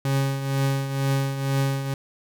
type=tone with tremolo; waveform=40% pulse; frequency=136.6 Hz; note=C#3; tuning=25 cents flat; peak=-18 dBFS; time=0.05-1.94 s; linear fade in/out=2 ms; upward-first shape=triangle; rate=2.1 Hz; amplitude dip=65%; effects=none